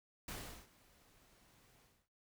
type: noise with ADSR envelope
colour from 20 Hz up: pink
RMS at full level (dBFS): -45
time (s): 0.28-2.09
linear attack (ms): 3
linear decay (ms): 380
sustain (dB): -23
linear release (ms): 290
effects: noise-tail reverb RT60 0.1 s tail -20 dB re dry